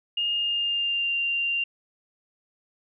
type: tone with pitch glide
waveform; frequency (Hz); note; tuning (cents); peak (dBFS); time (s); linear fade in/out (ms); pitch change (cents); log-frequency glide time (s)
sine; 2837 to 2780; F7 to F7; +27 to -9; -23; 0.17-1.64; 5; -36; 0.32-1.15
effects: none